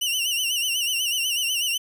sawtooth tone with vibrato, 2885 Hz, F#7, 44 cents flat, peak -19 dBFS, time 0.01-1.78 s, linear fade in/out 10 ms, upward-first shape sine, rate 8.1 Hz, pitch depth 100 cents each way, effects none

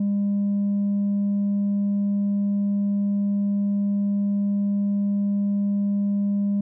triangle tone with tanh clipping, 201.7 Hz, G3, 50 cents sharp, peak -20 dBFS, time 0-6.61 s, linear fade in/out 5 ms, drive 6 dB, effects none

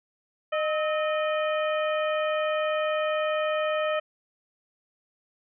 harmonic tone with a mistuned harmonic, 614 Hz, D#5, 23 cents flat, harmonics 1 / 2 / 3 / 4 / 5, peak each -25 / -31 / -35 / -37 / -39 dBFS, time 0.52-4 s, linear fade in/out 10 ms, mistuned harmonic 2, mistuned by +73 cents, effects none

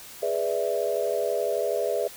sine chord, E dominant seventh, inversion first, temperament equal, 415.3 / 493.9 / 587.3 / 659.3 Hz, G#4 / B4 / D5 / E5, 0 / 0 / 0 / 0 cents, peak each -29 dBFS, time 0.22-2.08 s, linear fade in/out 10 ms, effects white hiss -44 dBFS RMS until 2.16 s

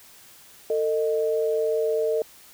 sine tone pair together, 448.7 / 618 Hz, A4 / D#5, +34 / -12 cents, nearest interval tritone, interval 554 cents, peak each -22 / -26 dBFS, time 0.7-2.22 s, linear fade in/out 2 ms, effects white hiss -50 dBFS RMS until 2.53 s

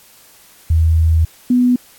sine tone pair in turn, 80.9 / 247.4 Hz, E2 / B3, -32 / +3 cents, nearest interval octave + perfect fifth, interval 1935 cents, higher second, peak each -9 dBFS, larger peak neither, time 0.7-1.25 / 1.5-1.76 s, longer first, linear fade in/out 5 ms, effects white hiss -46 dBFS RMS until 1.98 s + AAC 64 kbps

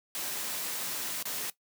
white noise with dropouts, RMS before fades -35 dBFS, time 0.15-1.5 s, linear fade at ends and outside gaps 1 ms, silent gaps 1.227-1.254 s, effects noise-tail reverb RT60 0.1 s tail -17 dB re dry + high-pass 150 Hz 12 dB/octave

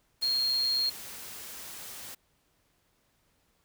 sine tone in noise, 4244 Hz, C8, 24 cents sharp, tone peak -25 dBFS, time 0.22-0.9 s, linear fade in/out 10 ms, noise white, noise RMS -43 dBFS, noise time 0.21-2.15 s, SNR +15 dB, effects pink hiss -71 dBFS RMS until 3.64 s

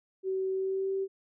sine tone with pitch glide, 380 to 386.9 Hz, F#4 to G4, +46 to -23 cents, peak -28 dBFS, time 0.23-1.08 s, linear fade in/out 50 ms, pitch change +31 cents, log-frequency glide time 0.51-0.92 s, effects none

